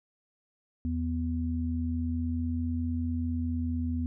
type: tone pair together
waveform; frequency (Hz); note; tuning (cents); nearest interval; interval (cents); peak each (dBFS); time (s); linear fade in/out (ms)
sine; 82.39 / 246.9; E2 / B3; 0 / 0; octave + perfect fifth; 1900; -30 / -31; 0.85-4.06; 0
effects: none